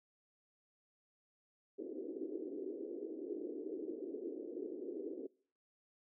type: band-pass noise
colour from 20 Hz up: white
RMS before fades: -44 dBFS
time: 1.78-5.27 s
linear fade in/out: 10 ms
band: 290 to 430 Hz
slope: 48 dB/octave
effects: noise-tail reverb RT60 0.5 s tail -24 dB re dry